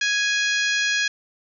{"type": "harmonic tone", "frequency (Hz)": 830.6, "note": "G#5", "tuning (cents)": 0, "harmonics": [2, 3, 4, 5, 6, 7, 8], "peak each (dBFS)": [-22, -26, -28, -30, -32, -33, -34], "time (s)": [0.01, 1.08], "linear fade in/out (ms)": 5, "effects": []}